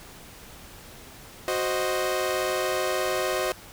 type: chord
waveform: sawtooth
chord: C diminished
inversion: second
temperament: equal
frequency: 370 / 523.3 / 622.3 Hz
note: Gb4 / C5 / Eb5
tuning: 0 / 0 / 0 cents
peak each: -25 dBFS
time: 1.48-3.52 s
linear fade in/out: 0 ms
effects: pink hiss -46 dBFS RMS until 3.72 s